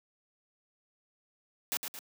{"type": "noise with echo", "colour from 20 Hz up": "white", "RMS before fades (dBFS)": -32, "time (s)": [1.72, 1.77], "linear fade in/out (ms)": 0, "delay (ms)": 110, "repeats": 2, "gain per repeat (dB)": -6, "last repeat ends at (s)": 1.99, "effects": ["high-pass 200 Hz 12 dB/octave"]}